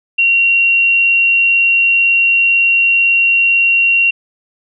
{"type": "tone", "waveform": "sine", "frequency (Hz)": 2749, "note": "F7", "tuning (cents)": -28, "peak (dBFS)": -8, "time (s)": [0.18, 4.11], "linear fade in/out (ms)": 10, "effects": []}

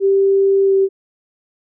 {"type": "tone with pitch glide", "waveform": "sine", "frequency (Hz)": [391.6, 387.8], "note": ["G4", "G4"], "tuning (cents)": [-2, -19], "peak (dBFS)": -10, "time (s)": [0, 0.89], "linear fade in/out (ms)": 50, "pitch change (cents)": -17, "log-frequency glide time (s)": [0.64, 0.74], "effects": []}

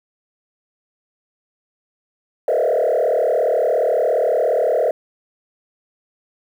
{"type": "tone with frequency modulation", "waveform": "sine", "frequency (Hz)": 560, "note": "C#5", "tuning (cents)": 18, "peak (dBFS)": -13, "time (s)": [2.48, 4.91], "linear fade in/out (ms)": 2, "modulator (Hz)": 37.2, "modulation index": 3, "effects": ["tanh soft clip ceiling -11 dBFS", "8-bit"]}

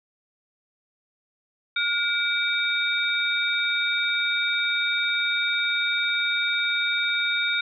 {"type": "tone cluster", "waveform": "sine", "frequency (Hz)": [1427, 2309, 3704], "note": ["F6", "D7", "A#7"], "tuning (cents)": [37, -30, -12], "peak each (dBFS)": -26, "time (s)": [1.76, 7.61], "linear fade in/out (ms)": 5, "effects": []}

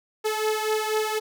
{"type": "beating tone pair", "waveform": "sawtooth", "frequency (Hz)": [430.8, 434.9], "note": ["A4", "A4"], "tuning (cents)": [-37, -20], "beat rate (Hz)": 4.1, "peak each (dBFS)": [-21, -24], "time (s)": [0.24, 1.2], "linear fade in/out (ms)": 20, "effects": []}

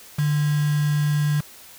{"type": "tone with quantisation", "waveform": "sine", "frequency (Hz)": 148.4, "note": "D3", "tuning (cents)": 18, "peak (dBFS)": -18, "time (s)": [0.18, 1.41], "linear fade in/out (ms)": 10, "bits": 5, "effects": ["white hiss -45 dBFS RMS until 1.78 s"]}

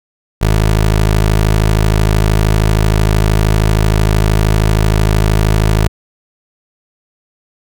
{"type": "tone", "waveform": "20% pulse", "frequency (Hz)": 53, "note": "G#1", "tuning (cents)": 36, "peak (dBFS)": -4, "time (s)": [0.41, 5.88], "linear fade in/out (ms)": 10, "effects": []}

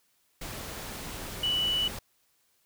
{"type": "tone in noise", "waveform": "sine", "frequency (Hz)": 2961, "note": "F#7", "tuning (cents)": 1, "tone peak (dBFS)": -25, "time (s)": [1.43, 1.88], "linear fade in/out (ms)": 5, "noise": "pink", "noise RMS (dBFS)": -39, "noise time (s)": [0.41, 1.99], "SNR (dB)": 11, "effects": ["white hiss -70 dBFS RMS until 2.65 s"]}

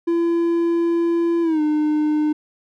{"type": "tone with pitch glide", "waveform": "triangle", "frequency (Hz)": [338.3, 303.1], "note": ["E4", "D#4"], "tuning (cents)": [45, -45], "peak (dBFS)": -14, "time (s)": [0.07, 2.33], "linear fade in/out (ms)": 10, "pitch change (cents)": -190, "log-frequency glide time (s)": [1.42, 1.61], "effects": []}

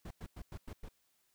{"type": "noise bursts", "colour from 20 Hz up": "brown", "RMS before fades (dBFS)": -45, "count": 6, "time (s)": [0.05, 0.888], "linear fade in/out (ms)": 5, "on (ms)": 58, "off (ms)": 98, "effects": ["white hiss -75 dBFS RMS until 1.34 s"]}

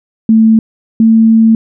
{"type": "tone pair in turn", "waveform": "sine", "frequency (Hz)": [222.1, 224], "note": ["A3", "A3"], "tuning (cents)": [16, 31], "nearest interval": "unison", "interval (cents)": 15, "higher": "second", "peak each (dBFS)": -3, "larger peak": "neither", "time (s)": [[0.29, 0.59], [1, 1.55]], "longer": "second", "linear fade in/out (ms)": 2, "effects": []}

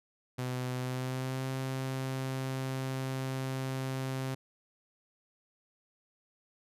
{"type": "tone with pitch glide", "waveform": "sawtooth", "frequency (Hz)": [126.7, 132.08], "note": ["B2", "C3"], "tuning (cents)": [45, 17], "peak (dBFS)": -29, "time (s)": [0.38, 4.35], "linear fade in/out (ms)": 10, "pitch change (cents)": 72, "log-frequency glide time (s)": [0.76, 1.48], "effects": ["resampled to 32000 Hz"]}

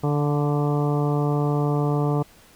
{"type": "harmonic tone with a mistuned harmonic", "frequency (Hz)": 146.5, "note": "D3", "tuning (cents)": -4, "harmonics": [1, 2, 3, 4, 5, 6, 7, 8], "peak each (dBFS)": [-21, -27, -27, -34, -32, -35, -37, -36], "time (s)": [0.03, 2.23], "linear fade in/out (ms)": 10, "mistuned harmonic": 5, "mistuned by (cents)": -19, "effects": ["pink hiss -52 dBFS RMS until 2.55 s"]}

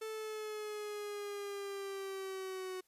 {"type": "linear sweep", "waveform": "45% pulse", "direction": "down", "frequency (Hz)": [440, 370], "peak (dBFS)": -40, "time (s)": [0.01, 2.81], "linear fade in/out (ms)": 10, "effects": ["white hiss -75 dBFS RMS until 2.87 s", "resampled to 32000 Hz"]}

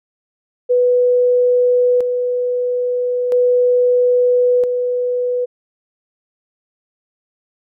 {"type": "tone with tremolo", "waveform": "sine", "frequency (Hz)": 493.9, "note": "B4", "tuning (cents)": 0, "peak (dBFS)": -10, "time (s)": [0.69, 5.46], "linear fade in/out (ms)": 20, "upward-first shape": "square", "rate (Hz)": 0.38, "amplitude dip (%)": 45, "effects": []}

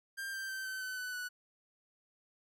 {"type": "tone with pitch steps", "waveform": "45% pulse", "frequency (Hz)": [1591, 1571.8, 1552.9, 1534.1, 1515.6, 1497.4, 1479.3], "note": ["G6", "G6", "G6", "G6", "F#6", "F#6", "F#6"], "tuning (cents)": [25, 4, -17, -38, 41, 20, -1], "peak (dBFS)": -38, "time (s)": [0.17, 1.29], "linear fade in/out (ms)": 20, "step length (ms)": 160, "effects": []}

